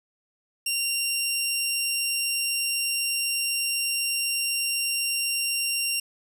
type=tone; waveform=15% pulse; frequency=2768 Hz; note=F7; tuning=16 cents flat; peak=-17 dBFS; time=0.66-6 s; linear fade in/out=5 ms; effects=none